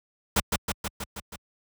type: noise with echo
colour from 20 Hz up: pink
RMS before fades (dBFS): -21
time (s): 0.36-0.4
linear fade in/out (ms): 5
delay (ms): 160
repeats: 6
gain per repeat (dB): -3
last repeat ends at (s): 1.36
effects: high-pass 60 Hz 12 dB/octave